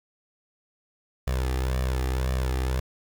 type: tone with flanger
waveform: sawtooth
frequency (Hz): 64.1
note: C2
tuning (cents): -35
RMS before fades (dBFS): -26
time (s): 1.27-2.8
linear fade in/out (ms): 5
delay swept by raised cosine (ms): 1.7 to 2.53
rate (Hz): 1.9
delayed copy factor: +0.65
effects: 8-bit

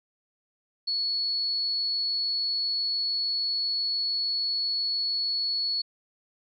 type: tone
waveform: sine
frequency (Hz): 4393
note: C#8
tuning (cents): -16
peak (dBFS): -25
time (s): 0.87-5.82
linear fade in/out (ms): 10
effects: none

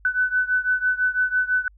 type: beating tone pair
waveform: sine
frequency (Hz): 1500 / 1506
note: F#6 / F#6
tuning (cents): +23 / +30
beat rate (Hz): 6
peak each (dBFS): -21 / -23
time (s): 0.05-1.68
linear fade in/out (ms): 2
effects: added 50 Hz sine -49 dBFS peak until 1.77 s

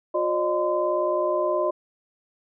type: tone cluster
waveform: sine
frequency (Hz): 357.7 / 550 / 609 / 1026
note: F4 / C#5 / D#5 / C6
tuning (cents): +41 / -14 / -37 / -34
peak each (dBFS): -27 / -31 / -23 / -28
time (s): 0.14-1.71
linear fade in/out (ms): 10
effects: none

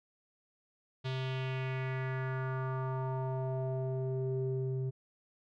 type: tone with low-pass filter sweep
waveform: square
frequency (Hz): 130.81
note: C3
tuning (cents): 0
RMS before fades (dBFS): -35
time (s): 1.04-4.91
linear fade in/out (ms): 20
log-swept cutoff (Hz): 3700 to 290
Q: 2.8
effects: none

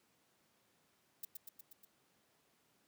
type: noise with echo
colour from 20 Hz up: violet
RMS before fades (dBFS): -43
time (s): 1.23-1.25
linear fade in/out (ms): 5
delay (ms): 120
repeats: 5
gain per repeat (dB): -3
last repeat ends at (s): 1.85
effects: pink hiss -74 dBFS RMS until 2.87 s + high-pass 150 Hz 12 dB/octave

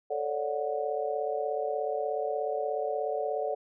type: chord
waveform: sine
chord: D major seventh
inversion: second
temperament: just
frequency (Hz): 440.5 / 550.6 / 587.3 / 734.2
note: A4 / C#5 / D5 / F#5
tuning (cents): +2 / -12 / 0 / -14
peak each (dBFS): -33 / -36 / -33 / -34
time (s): 0.1-3.55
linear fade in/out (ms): 10
effects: none

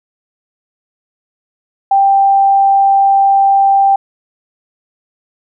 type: tone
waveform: sine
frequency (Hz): 787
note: G5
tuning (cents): +7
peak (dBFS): -6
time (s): 1.91-3.96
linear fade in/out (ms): 5
effects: none

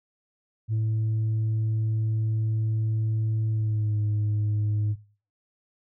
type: tone with pitch glide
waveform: sine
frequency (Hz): 110 to 105.4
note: A2 to G#2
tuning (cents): 0 to +26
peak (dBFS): -20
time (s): 0.68-4.96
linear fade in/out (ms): 50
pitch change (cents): -74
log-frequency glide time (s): 3.5-3.99
effects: noise-tail reverb RT60 0.4 s tail -20 dB re dry + tanh soft clip ceiling -21 dBFS

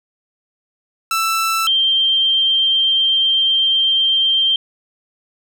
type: tone pair in turn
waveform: sawtooth / sine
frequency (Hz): 1327 / 3156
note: E6 / G7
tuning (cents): +11 / +11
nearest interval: octave + minor third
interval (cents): 1500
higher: second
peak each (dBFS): -12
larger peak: neither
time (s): 1.11-1.67 / 1.67-4.56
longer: second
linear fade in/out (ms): 2
effects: none

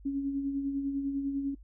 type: tone with tremolo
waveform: sine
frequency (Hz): 277.2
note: C#4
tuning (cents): 0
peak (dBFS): -27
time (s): 0.05-1.55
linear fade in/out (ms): 10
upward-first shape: sine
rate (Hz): 10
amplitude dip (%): 45
effects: noise-tail reverb RT60 0.1 s tail -22 dB re dry + added 50 Hz sine -49 dBFS peak until 1.63 s

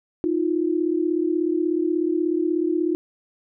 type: tone pair together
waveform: sine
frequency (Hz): 315.2 / 351.7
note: D#4 / F4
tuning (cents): +23 / +12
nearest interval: major second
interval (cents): 189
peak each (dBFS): -22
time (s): 0.24-2.95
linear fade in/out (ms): 0
effects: none

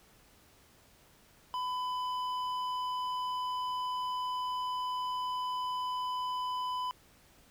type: tone with hard clipping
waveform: triangle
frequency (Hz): 1002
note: B5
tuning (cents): +25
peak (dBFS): -34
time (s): 1.54-6.91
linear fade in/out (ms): 0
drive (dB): 12
effects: pink hiss -62 dBFS RMS until 7.5 s

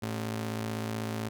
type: ring-modulated tone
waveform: sawtooth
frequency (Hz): 164.81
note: E3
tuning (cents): 0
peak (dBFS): -25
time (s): 0.02-1.29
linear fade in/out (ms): 10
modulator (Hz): 54.4
effects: none

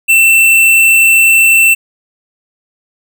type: tone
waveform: square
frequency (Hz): 2682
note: E7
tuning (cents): +29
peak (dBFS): -5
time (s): 0.08-1.75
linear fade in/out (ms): 20
effects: none

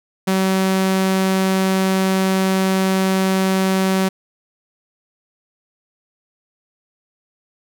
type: tone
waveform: sawtooth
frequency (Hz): 190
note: F#3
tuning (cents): +46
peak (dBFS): -11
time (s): 0.27-4.09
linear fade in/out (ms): 10
effects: none

